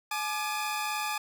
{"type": "tone cluster", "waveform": "sawtooth", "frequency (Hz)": [849, 1194, 2484], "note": ["G#5", "D6", "D#7"], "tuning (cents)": [38, 28, -3], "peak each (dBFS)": [-29, -31, -34], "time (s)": [0.11, 1.18], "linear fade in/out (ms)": 5, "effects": []}